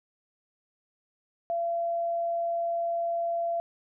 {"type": "tone", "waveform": "sine", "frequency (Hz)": 680, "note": "F5", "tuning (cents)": -46, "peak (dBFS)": -26, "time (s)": [1.5, 3.6], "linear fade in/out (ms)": 0, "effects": []}